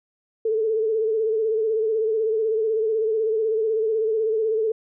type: tone with vibrato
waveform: sine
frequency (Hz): 440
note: A4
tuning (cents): 0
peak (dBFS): -19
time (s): 0.45-4.72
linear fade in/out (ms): 5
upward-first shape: sine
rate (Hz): 16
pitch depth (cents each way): 52
effects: none